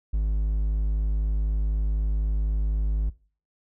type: tone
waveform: triangle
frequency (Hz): 52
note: G#1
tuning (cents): +3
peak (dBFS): -19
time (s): 0.13-3.1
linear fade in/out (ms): 10
effects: noise-tail reverb RT60 0.4 s tail -21 dB re dry